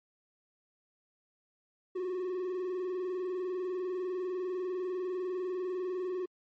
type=tone with vibrato; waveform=triangle; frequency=365.8 Hz; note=F#4; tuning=20 cents flat; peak=-30 dBFS; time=1.95-6.26 s; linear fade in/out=10 ms; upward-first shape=square; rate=20 Hz; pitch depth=50 cents each way; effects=MP3 32 kbps